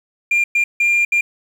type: tone bursts at uneven times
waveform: sine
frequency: 2396 Hz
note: D7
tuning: 34 cents sharp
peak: -10 dBFS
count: 4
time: 0.31-0.44 / 0.55-0.64 / 0.8-1.05 / 1.12-1.21 s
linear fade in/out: 5 ms
effects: tanh soft clip ceiling -11 dBFS + 7-bit